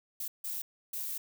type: noise bursts at uneven times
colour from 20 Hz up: violet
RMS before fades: -37 dBFS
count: 3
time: 0.2-0.28 / 0.44-0.62 / 0.93-1.18 s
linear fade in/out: 5 ms
effects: none